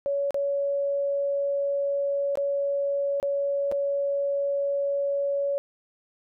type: tone with dropouts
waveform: sine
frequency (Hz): 562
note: C#5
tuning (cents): +24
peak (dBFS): -23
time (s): 0.06-5.58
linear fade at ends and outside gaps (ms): 0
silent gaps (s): 0.307-0.344 / 2.355-2.373 / 3.2-3.228 / 3.715-3.722
effects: none